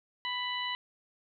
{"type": "harmonic tone", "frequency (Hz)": 991, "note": "B5", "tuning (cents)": 6, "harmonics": [1, 2, 3, 4], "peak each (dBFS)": [-37, -37, -36, -41], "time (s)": [0.25, 0.75], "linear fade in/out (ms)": 0, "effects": []}